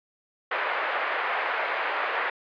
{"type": "band-pass noise", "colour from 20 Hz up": "white", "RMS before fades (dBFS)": -28, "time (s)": [0.51, 2.3], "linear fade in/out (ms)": 5, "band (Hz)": [490, 2100], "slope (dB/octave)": 24, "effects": ["resampled to 11025 Hz"]}